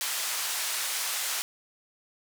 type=band-pass noise; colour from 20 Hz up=white; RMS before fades=-31 dBFS; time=0.01-1.42 s; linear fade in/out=0 ms; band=830 to 11000 Hz; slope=12 dB/octave; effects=none